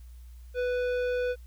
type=tone with tanh clipping; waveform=sine; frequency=495.3 Hz; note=B4; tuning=5 cents sharp; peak=-28 dBFS; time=0.54-1.36 s; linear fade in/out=50 ms; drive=13 dB; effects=added 60 Hz sine -44 dBFS peak until 1.46 s + white hiss -65 dBFS RMS until 1.46 s